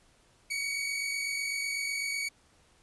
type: tone pair together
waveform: sawtooth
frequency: 2207 / 2255 Hz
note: C#7 / C#7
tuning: -8 / +29 cents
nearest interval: unison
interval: 37 cents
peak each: -36 / -28 dBFS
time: 0.5-2.29 s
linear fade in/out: 10 ms
effects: pink hiss -64 dBFS RMS until 2.82 s + resampled to 24000 Hz